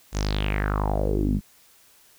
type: tone with low-pass filter sweep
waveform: sawtooth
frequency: 50.9 Hz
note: G#1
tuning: 34 cents flat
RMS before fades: -24 dBFS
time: 0.12-1.41 s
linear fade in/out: 50 ms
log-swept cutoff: 7300 to 190 Hz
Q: 5
effects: white hiss -56 dBFS RMS until 2.18 s

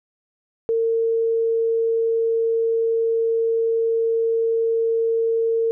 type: tone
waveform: sine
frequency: 455.3 Hz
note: A#4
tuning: 41 cents flat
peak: -17 dBFS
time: 0.69-5.71 s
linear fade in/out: 0 ms
effects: none

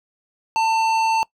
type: tone with tanh clipping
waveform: sine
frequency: 894 Hz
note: A5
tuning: 27 cents sharp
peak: -18 dBFS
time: 0.56-1.23 s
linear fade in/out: 0 ms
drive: 14 dB
effects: noise-tail reverb RT60 0.1 s tail -22 dB re dry

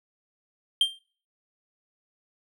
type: tone with exponential decay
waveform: triangle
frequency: 3171 Hz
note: G7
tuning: 19 cents sharp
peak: -13 dBFS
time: 0.81-0.99 s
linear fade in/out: 2 ms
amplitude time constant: 37 ms
effects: noise-tail reverb RT60 0.4 s tail -20 dB re dry

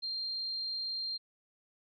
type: tone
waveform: sine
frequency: 4186 Hz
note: C8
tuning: in tune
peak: -34 dBFS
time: 0.02-1.18 s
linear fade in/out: 20 ms
effects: none

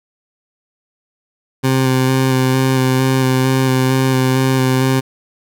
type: tone with vibrato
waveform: 20% pulse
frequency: 130.81 Hz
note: C3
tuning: in tune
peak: -7 dBFS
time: 1.63-5.01 s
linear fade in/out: 20 ms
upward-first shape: square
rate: 2.2 Hz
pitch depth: 13 cents each way
effects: none

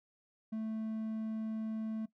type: tone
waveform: triangle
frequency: 220 Hz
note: A3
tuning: in tune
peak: -33 dBFS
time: 0.52-2.06 s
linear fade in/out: 10 ms
effects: noise-tail reverb RT60 0.1 s tail -18 dB re dry

